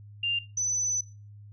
sine tone pair in turn, 2794 / 6006 Hz, F7 / F#8, 0 / +25 cents, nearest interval octave + minor second, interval 1325 cents, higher second, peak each -25 dBFS, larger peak neither, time 0.23-0.39 / 0.57-1.01 s, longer second, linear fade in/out 5 ms, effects noise-tail reverb RT60 0.3 s tail -17 dB re dry + added 103 Hz sine -45 dBFS peak until 1.52 s

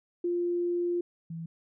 sine tone pair in turn, 349.2 / 164.8 Hz, F4 / E3, 0 / 0 cents, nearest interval octave + minor second, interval 1300 cents, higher first, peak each -26 / -35 dBFS, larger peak first, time 0.24-1.01 / 1.3-1.46 s, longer first, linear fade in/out 5 ms, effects none

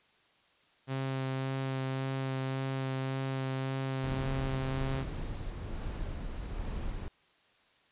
sawtooth tone with vibrato, 133.1 Hz, C3, 30 cents sharp, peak -28 dBFS, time 0.87-5.05 s, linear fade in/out 50 ms, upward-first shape sine, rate 1.8 Hz, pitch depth 11 cents each way
violet noise, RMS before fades -43 dBFS, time 0.87-5.51 s, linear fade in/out 10 ms
brown noise with tremolo, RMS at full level -36 dBFS, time 4.04-7.08 s, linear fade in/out 0 ms, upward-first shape sine, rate 1.2 Hz, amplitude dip 30%
effects white hiss -66 dBFS RMS until 7.91 s + resampled to 8000 Hz

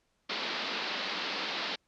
white band-pass noise, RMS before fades -35 dBFS, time 0.29-1.76 s, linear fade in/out 10 ms, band 180 to 4700 Hz, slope 48 dB/octave, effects pink hiss -75 dBFS RMS until 1.87 s + low-pass 8000 Hz 12 dB/octave

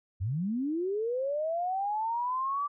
sine linear sweep, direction up, 82.8 to 1169 Hz, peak -28 dBFS, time 0.2-2.68 s, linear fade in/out 20 ms, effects none

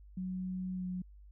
sine tone with pitch glide, 184.8 to 182.15 Hz, F#3 to F#3, -2 to -27 cents, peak -35 dBFS, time 0.17-1.02 s, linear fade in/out 5 ms, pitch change -25 cents, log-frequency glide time 0.74-0.86 s, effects added 50 Hz sine -52 dBFS peak until 1.31 s

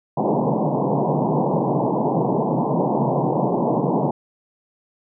pink band-pass noise, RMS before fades -20 dBFS, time 0.17-4.11 s, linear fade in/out 5 ms, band 130 to 1000 Hz, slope 96 dB/octave, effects none

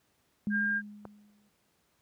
sine tone with exponential decay, 207.7 Hz, G#3, in tune, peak -27 dBFS, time 0.47-1.49 s, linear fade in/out 0 ms, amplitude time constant 220 ms
sine tone, 1606 Hz, G6, 41 cents sharp, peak -27 dBFS, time 0.5-0.82 s, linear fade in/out 50 ms
click, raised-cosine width 1 ms, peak -28 dBFS, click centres 1.053 s
effects pink hiss -72 dBFS RMS until 2.01 s + high-pass 80 Hz 12 dB/octave

